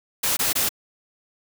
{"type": "noise bursts", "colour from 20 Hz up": "white", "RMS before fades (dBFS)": -22, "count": 3, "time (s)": [0.23, 0.692], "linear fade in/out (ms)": 10, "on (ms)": 140, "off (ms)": 21, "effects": []}